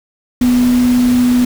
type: tone in noise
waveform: sine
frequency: 246.9 Hz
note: B3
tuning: in tune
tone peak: -8 dBFS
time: 0.41-1.45 s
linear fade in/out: 5 ms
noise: pink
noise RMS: -25 dBFS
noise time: 0.41-1.45 s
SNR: +14 dB
effects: none